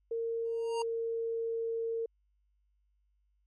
sine tone with pitch glide, 459 to 456.4 Hz, A#4 to A#4, -27 to -37 cents, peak -31 dBFS, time 0.11-2.06 s, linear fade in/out 5 ms, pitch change -10 cents, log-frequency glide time 0.56-1.76 s
square tone with exponential growth, 932.3 Hz, A#5, in tune, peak -32 dBFS, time 0.45-0.82 s, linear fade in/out 2 ms, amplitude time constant 79 ms
effects added 50 Hz sine -70 dBFS peak until 3.46 s + MP3 48 kbps

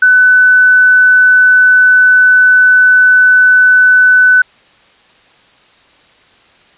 sine tone, 1500 Hz, F#6, 23 cents sharp, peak -3 dBFS, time 0.02-4.42 s, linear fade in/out 5 ms, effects white hiss -46 dBFS RMS until 6.77 s + resampled to 8000 Hz

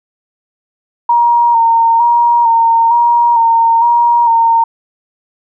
sine tone with vibrato, 932.3 Hz, A#5, in tune, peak -6 dBFS, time 1.09-4.64 s, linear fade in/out 5 ms, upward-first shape square, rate 1.1 Hz, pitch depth 27 cents each way, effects none

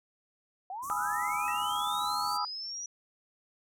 sine linear sweep, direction up, 719 to 5870 Hz, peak -36 dBFS, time 0.7-2.86 s, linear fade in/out 2 ms
white band-stop noise, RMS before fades -42 dBFS, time 0.82-2.38 s, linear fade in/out 20 ms, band 360 to 5800 Hz, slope 96 dB/octave
sine chord, E major seventh, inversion first, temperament equal, 830.6 / 987.8 / 1244.5 / 1318.5 Hz, G#5 / B5 / D#6 / E6, 0 / 0 / 0 / 0 cents, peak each -35 dBFS, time 0.9-2.45 s, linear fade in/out 0 ms
triangle tone with exponential decay, 1900 Hz, A#6, 33 cents sharp, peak -34 dBFS, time 1.48-1.7 s, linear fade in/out 0 ms, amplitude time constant 47 ms
effects low-pass 12000 Hz 12 dB/octave

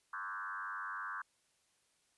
sine tone with frequency modulation, 1333 Hz, E6, 19 cents sharp, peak -39 dBFS, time 0.13-1.22 s, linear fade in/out 5 ms, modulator 97 Hz, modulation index 3.1, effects white hiss -75 dBFS RMS until 2.17 s + resampled to 24000 Hz

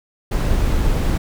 brown noise, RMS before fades -17 dBFS, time 0.31-1.18 s, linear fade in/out 10 ms, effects none

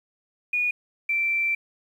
sine tone pair in turn, 2453 / 2343 Hz, D#7 / D7, -25 / -5 cents, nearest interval minor second, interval 80 cents, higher first, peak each -21 dBFS, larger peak neither, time 0.53-0.71 / 1.09-1.55 s, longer second, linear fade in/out 5 ms, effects 9-bit

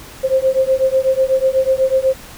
sine beating tone pair, 523.3 / 531.4 Hz, C5 / C5, 0 / +27 cents, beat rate 8.1 Hz, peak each -15 dBFS, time 0.23-2.14 s, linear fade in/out 20 ms, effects pink hiss -37 dBFS RMS until 2.37 s

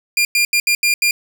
sawtooth tone bursts at uneven times, 2400 Hz, D7, 37 cents sharp, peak -9 dBFS, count 6, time 0.17-0.25 / 0.35-0.45 / 0.53-0.6 / 0.67-0.75 / 0.83-0.94 / 1.02-1.11 s, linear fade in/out 2 ms, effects none

